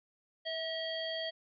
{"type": "harmonic tone with a mistuned harmonic", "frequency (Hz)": 650, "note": "E5", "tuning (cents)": -24, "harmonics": [1, 3, 5, 7], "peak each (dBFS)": [-38, -43, -39, -45], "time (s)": [0.45, 1.31], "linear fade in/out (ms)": 20, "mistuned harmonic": 3, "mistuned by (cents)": -25, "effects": []}